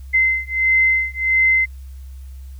sine beating tone pair, 2066 / 2067.5 Hz, C7 / C7, -22 / -21 cents, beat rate 1.5 Hz, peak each -17 dBFS, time 0.13-1.66 s, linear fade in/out 20 ms, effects added 66 Hz sine -32 dBFS peak until 2.59 s + white hiss -56 dBFS RMS until 2.59 s

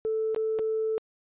sine tone with dropouts, 440 Hz, A4, in tune, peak -24 dBFS, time 0.05-0.98 s, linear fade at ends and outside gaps 0 ms, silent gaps 0.347-0.362 / 0.588-0.593 s, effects tanh soft clip ceiling -20 dBFS + resampled to 8000 Hz

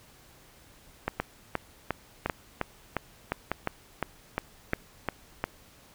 two click trains, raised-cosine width 0.5 ms, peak -12 / -12 dBFS, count 13 / 4, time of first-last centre 1.2-5.44 / 1.08-4.734 s, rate 2.83 / 0.821 Hz, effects pink hiss -56 dBFS RMS until 5.94 s

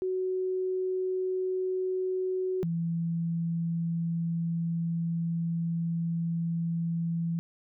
sine tone pair in turn, 372.1 / 167.39 Hz, F#4 / E3, +10 / +27 cents, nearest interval octave + major second, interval 1383 cents, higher first, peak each -27 dBFS, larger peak neither, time 0.02-2.63 / 2.63-7.39 s, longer second, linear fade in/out 0 ms, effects none

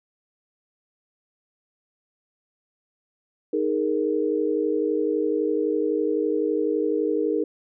sine chord, D# suspended fourth, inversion none, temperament just, 311.1 / 414.8 / 466.7 Hz, D#4 / G#4 / A#4, 0 / -2 / +2 cents, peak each -25 dBFS, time 3.53-7.44 s, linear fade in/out 5 ms, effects none

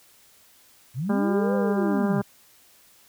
sine linear two-way sweep, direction up then down, 106.5 to 523.3 to 106.5 Hz, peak -25 dBFS, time 0.94-2.23 s, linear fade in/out 50 ms, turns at 1.55 s
harmonic tone, 200 Hz, G3, 35 cents sharp, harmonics 1 / 2 / 3 / 4 / 5 / 6 / 7 / 8, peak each -23 / -29 / -33 / -35 / -37 / -39 / -40 / -41 dBFS, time 1.09-2.22 s, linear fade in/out 10 ms
effects white hiss -56 dBFS RMS until 3.08 s

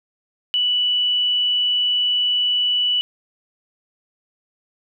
sine tone, 2960 Hz, F#7, in tune, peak -16 dBFS, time 0.54-3.01 s, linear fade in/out 0 ms, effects none

